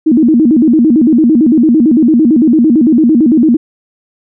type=tone with vibrato; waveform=sine; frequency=272.9 Hz; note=C#4; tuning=27 cents flat; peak=-4 dBFS; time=0.06-3.57 s; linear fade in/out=10 ms; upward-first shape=square; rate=8.9 Hz; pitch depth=250 cents each way; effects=none